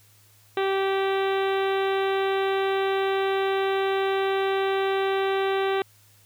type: harmonic tone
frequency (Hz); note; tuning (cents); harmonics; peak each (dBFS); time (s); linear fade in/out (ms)
388.3; G4; -16; 1 / 2 / 3 / 4 / 5 / 6 / 7 / 8 / 9 / 10; -23 / -29 / -33 / -35 / -37 / -39 / -40 / -41 / -42 / -43; 0.57-5.82; 2
effects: added 104 Hz sine -58 dBFS peak until 6.25 s + white hiss -58 dBFS RMS until 6.25 s

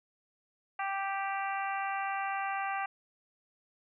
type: harmonic tone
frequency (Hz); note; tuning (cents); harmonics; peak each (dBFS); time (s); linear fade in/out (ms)
392; G4; 0; 2 / 3 / 4 / 5 / 6 / 7; -34 / -38 / -40 / -42 / -44 / -45; 0.79-2.86; 5
effects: none

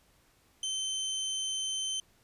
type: tone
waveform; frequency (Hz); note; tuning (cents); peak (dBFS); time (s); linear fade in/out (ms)
25% pulse; 3089; G7; -26; -28; 0.63-2; 2
effects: pink hiss -66 dBFS RMS until 2.23 s + resampled to 32000 Hz

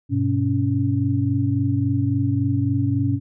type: tone cluster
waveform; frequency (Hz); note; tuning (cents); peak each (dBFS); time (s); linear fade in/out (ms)
sine; 100.7 / 124.3 / 279.9; G2 / B2 / C#4; +47 / +12 / +17; -22; 0.09-3.2; 50
effects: none

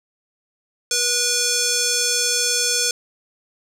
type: tone with band-pass filter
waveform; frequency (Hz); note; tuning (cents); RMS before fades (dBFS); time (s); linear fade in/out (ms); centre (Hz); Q
square; 485.8; B4; -29; -20; 0.91-2.91; 2; 6300; 2.1
effects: none

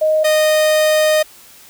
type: tone pair in turn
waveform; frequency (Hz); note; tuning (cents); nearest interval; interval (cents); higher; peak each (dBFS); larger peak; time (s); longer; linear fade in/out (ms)
sine / 45% pulse; 622.3 / 617.6; D#5 / D#5; 0 / -13; unison; 13; first; -11; neither; 0.01-0.24 / 0.24-1.23; second; 10
effects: white hiss -43 dBFS RMS until 1.69 s

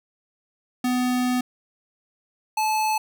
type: tone pair in turn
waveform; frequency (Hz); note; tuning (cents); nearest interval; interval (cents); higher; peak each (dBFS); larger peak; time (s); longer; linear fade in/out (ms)
square; 249.8 / 866.3; B3 / A5; +20 / -27; octave + minor seventh; 2153; second; -21; neither; 0.84-1.41 / 2.57-2.98; first; 5
effects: none

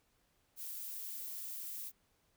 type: noise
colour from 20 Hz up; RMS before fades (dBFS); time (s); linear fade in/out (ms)
violet; -44; 0.56-1.92; 50
effects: pink hiss -75 dBFS RMS until 2.36 s

